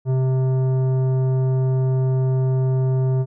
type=tone with tanh clipping; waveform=sine; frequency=130.5 Hz; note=C3; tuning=4 cents flat; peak=-18 dBFS; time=0.05-3.26 s; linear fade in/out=50 ms; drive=12 dB; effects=none